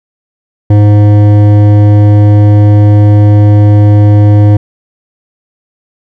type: tone with hard clipping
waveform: sine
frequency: 103.83 Hz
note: G#2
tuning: in tune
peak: -3 dBFS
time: 0.7-4.57 s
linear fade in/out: 5 ms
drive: 12 dB
effects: none